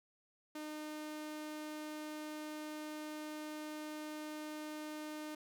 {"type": "tone", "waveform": "sawtooth", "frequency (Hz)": 305, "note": "D#4", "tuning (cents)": -34, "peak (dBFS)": -39, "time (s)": [0.55, 5.35], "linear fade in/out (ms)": 5, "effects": []}